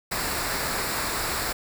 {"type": "noise with comb filter", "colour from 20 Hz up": "pink", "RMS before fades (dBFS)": -28, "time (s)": [0.11, 1.53], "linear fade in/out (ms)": 10, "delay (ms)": 0.32, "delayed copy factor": -0.55, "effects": []}